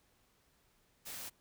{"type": "noise", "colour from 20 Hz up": "white", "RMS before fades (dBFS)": -45, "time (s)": [1.05, 1.3], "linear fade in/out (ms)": 20, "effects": ["pink hiss -72 dBFS RMS until 1.4 s"]}